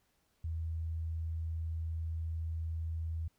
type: tone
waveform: sine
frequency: 81.3 Hz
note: E2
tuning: 23 cents flat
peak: -34 dBFS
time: 0.44-3.28 s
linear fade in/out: 5 ms
effects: pink hiss -75 dBFS RMS until 3.38 s